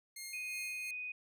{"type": "tone with tremolo", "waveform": "10% pulse", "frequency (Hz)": 2131, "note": "C7", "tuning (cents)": 31, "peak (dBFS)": -34, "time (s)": [0.16, 0.91], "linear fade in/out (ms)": 5, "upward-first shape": "sine", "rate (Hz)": 2.8, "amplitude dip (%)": 55}
{"type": "tone", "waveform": "sine", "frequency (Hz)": 2491, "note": "D#7", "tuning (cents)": 1, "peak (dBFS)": -39, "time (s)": [0.33, 1.12], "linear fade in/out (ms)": 5}
{"effects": []}